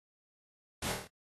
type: noise with echo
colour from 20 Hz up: pink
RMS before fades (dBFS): -37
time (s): 0.82-0.92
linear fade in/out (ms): 5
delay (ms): 26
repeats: 6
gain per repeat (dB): -3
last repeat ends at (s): 1.076
effects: high-pass 60 Hz 12 dB/octave + AAC 32 kbps